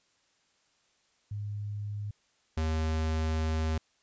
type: tone pair in turn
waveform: sine / square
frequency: 103.3 / 79.21 Hz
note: G#2 / D#2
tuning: -9 / +32 cents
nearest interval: perfect fourth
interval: 459 cents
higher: first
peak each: -33 / -28 dBFS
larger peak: second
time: 1.31-2.11 / 2.57-3.78 s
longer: second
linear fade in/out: 5 ms
effects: white hiss -70 dBFS RMS until 4.02 s + resampled to 16000 Hz

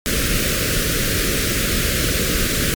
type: band-stop noise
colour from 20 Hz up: pink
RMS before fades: -19 dBFS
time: 0.06-2.74 s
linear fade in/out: 0 ms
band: 580 to 1300 Hz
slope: 48 dB/octave
effects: MP3 96 kbps

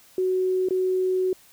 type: tone with dropouts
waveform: sine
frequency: 371.6 Hz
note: F#4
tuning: 7 cents sharp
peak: -20 dBFS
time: 0.18-1.33 s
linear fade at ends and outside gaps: 2 ms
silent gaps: 0.687-0.707 s
effects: white hiss -54 dBFS RMS until 1.52 s

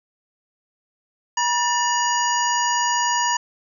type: harmonic tone with a mistuned harmonic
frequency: 962 Hz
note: B5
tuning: 46 cents flat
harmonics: 1 / 2 / 3 / 5 / 6 / 7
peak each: -20 / -26 / -29 / -31 / -34 / -26 dBFS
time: 1.37-3.37 s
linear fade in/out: 5 ms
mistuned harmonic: 2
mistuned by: -130 cents
effects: none

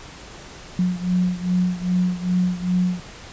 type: beating tone pair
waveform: sine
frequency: 180 / 182.5 Hz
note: F#3 / F#3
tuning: -47 / -24 cents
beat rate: 2.5 Hz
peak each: -20 / -23 dBFS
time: 0.79-3 s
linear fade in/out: 2 ms
effects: pink hiss -40 dBFS RMS until 3.32 s + resampled to 16000 Hz

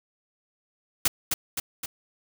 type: noise with echo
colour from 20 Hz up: white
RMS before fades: -21 dBFS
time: 1.05-1.08 s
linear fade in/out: 5 ms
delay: 260 ms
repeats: 3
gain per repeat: -4 dB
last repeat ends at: 1.86 s
effects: none

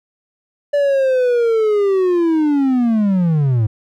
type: linear sweep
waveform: triangle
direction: down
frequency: 582 to 103.83 Hz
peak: -10 dBFS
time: 0.73-3.67 s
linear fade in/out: 10 ms
effects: none

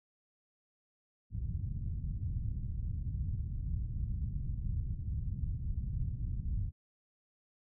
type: low-pass noise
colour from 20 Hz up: white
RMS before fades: -36 dBFS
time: 1.3-6.72 s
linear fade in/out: 50 ms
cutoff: 120 Hz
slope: 24 dB/octave
effects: none

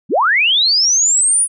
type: linear sweep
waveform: sine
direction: up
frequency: 138.59 to 9930 Hz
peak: -10 dBFS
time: 0.09-1.48 s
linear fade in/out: 50 ms
effects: none

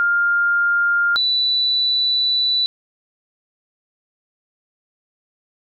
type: tone pair in turn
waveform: sine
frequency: 1403 / 3968 Hz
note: F6 / B7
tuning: +8 / +7 cents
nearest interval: octave + tritone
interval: 1799 cents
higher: second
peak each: -14 / -15 dBFS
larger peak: first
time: 0-1.16 / 1.16-2.66 s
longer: second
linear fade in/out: 0 ms
effects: none

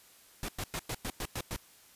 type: noise bursts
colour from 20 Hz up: pink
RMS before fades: -36 dBFS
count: 8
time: 0.43-1.563 s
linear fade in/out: 2 ms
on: 55 ms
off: 99 ms
effects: white hiss -59 dBFS RMS until 1.95 s + resampled to 32000 Hz

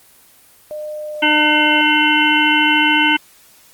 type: tone with pitch glide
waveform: sine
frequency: 606 to 601.1 Hz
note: D#5 to D5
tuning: -46 to +40 cents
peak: -24 dBFS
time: 0.71-1.81 s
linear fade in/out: 0 ms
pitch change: -14 cents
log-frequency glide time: 0.95-1.52 s
type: harmonic tone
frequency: 302.3 Hz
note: D#4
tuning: 50 cents flat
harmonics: 1 / 3 / 5 / 7 / 9 / 10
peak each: -18 / -18 / -18 / -18 / -18 / -18 dBFS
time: 1.22-3.17 s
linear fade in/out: 10 ms
effects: white hiss -48 dBFS RMS until 3.73 s + Opus 24 kbps

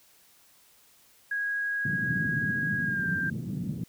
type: tone with pitch glide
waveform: sine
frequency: 1648 to 1584.5 Hz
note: G#6 to G6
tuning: -14 to +18 cents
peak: -27 dBFS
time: 1.31-3.3 s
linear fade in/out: 5 ms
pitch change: -68 cents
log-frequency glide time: 2.81-3.06 s
type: band-pass noise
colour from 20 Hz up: white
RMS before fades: -33 dBFS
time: 1.85-3.84 s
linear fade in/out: 5 ms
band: 120 to 210 Hz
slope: 24 dB/octave
effects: white hiss -60 dBFS RMS until 3.88 s

